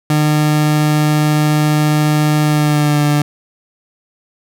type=tone with pitch glide; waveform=30% pulse; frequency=151.2 to 147.41 Hz; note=D#3 to D3; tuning=-49 to +7 cents; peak=-8 dBFS; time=0.1-3.22 s; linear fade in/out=2 ms; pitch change=-44 cents; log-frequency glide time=2.42-3.03 s; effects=none